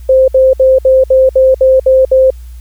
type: tone bursts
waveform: sine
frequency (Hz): 523.3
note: C5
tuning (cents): 0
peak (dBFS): -3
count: 9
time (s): 0.09-2.304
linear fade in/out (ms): 5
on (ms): 190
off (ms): 63
effects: added 60 Hz sine -26 dBFS peak until 2.6 s + white hiss -48 dBFS RMS until 2.6 s